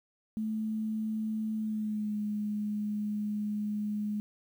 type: tone with pitch glide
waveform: sine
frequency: 217.8 to 209.4 Hz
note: A3 to G#3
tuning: -17 to +15 cents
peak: -30 dBFS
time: 0.37-4.2 s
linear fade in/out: 0 ms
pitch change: -68 cents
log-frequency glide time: 1.56-2.18 s
effects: 10-bit